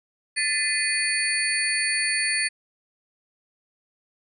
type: tone cluster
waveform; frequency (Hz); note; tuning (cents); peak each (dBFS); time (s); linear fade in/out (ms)
sine; 1761 / 2027 / 2466 / 4458 / 9230; A6 / B6 / D#7 / C#8 / D9; +1 / +45 / -16 / +9 / -31; -28; 0.36-2.49; 20
effects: none